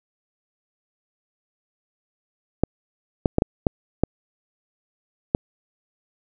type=clicks; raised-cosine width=2 ms; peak=-3 dBFS; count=7; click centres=2.636 / 3.258 / 3.384 / 3.421 / 3.668 / 4.036 / 5.349 s; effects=none